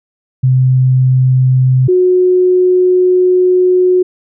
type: tone pair in turn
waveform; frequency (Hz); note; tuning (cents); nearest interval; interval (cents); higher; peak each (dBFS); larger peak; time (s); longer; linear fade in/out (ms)
sine; 129.1 / 365.1; C3 / F#4; -23 / -23; octave + tritone; 1800; second; -6; neither; 0.43-1.88 / 1.88-4.03; second; 10
effects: none